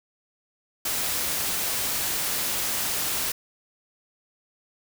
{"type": "noise", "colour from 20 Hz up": "white", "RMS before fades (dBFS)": -27, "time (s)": [0.85, 3.32], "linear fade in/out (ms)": 5, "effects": []}